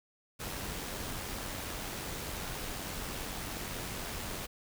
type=noise with amplitude modulation; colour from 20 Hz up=pink; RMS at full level=-38 dBFS; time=0.39-4.47 s; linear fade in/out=20 ms; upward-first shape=sine; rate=91.6 Hz; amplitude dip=30%; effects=none